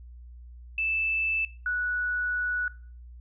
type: tone pair in turn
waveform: sine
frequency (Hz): 2637 / 1472.7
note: E7 / F#6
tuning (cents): 0 / -9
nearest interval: minor seventh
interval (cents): 1009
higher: first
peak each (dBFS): -25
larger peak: neither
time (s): 0.78-1.45 / 1.66-2.68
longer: second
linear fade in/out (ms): 2
effects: noise-tail reverb RT60 0.4 s tail -19 dB re dry + added 60 Hz sine -43 dBFS peak until 3.2 s